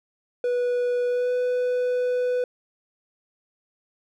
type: tone with pitch glide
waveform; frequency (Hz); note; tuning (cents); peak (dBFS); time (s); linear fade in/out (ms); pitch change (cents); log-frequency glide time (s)
triangle; 490 to 496.8; B4 to B4; -14 to +10; -19; 0.44-2.44; 2; +24; 1.08-1.32
effects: none